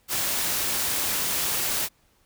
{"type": "noise", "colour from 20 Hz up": "white", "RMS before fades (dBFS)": -26, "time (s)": [0.08, 1.89], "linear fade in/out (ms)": 50, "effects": ["pink hiss -64 dBFS RMS until 2.25 s"]}